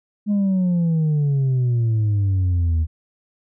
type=exponential sweep; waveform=sine; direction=down; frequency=210 to 78.2 Hz; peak=-13 dBFS; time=0.26-2.87 s; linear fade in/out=50 ms; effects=tanh soft clip ceiling -15 dBFS